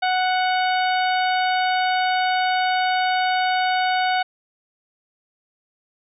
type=harmonic tone; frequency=740 Hz; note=F#5; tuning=in tune; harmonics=1 / 2 / 3 / 4 / 5 / 6; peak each=-19 / -25 / -29 / -31 / -33 / -35 dBFS; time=0.02-4.23 s; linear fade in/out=10 ms; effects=none